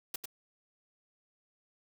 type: noise with echo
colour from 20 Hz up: white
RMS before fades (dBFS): -36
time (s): 0.14-0.16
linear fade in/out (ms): 5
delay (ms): 97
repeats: 1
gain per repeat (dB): -4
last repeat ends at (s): 0.257
effects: none